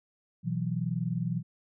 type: chord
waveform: sine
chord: B suspended fourth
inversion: none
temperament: equal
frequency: 123.47 / 164.81 / 185 Hz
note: B2 / E3 / F#3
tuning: 0 / 0 / 0 cents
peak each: -33 / -31 / -34 dBFS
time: 0.43-1.43 s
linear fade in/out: 50 ms
effects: none